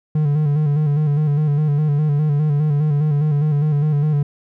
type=tone with vibrato; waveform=triangle; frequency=148.6 Hz; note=D3; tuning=21 cents sharp; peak=-12 dBFS; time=0.15-4.23 s; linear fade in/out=5 ms; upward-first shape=square; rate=4.9 Hz; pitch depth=51 cents each way; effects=none